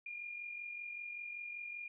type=tone with amplitude modulation; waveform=sine; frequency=2416 Hz; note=D7; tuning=48 cents sharp; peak=-40 dBFS; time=0.06-1.88 s; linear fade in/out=5 ms; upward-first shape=sine; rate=45.2 Hz; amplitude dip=50%; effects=none